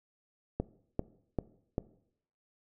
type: click train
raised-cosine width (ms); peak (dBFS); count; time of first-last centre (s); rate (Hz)
2; -17; 4; 0.6-1.781; 2.54
effects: noise-tail reverb RT60 0.7 s tail -19 dB re dry